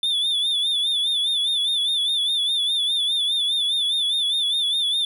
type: tone with vibrato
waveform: triangle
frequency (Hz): 3520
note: A7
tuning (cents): 0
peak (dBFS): -18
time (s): 0.03-5.05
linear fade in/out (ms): 2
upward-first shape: sine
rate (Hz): 4.9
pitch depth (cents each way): 77
effects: 10-bit